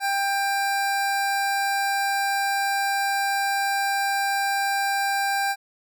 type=tone; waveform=25% pulse; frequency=793 Hz; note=G5; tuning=20 cents sharp; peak=-18 dBFS; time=0-5.56 s; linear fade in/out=50 ms; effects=none